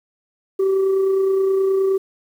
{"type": "tone with amplitude modulation", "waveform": "sine", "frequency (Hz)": 385.6, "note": "G4", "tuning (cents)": -28, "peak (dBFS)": -11, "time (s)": [0.59, 1.98], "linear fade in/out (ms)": 10, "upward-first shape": "sine", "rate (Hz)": 29.6, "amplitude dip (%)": 35, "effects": ["tanh soft clip ceiling -13 dBFS", "8-bit"]}